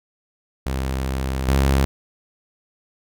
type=tone pair in turn; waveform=sawtooth; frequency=66 / 67.74 Hz; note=C2 / C#2; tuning=+16 / -39 cents; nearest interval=unison; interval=45 cents; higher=second; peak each=-18 / -11 dBFS; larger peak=second; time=0.66-1.48 / 1.48-1.85 s; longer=first; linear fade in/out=0 ms; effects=none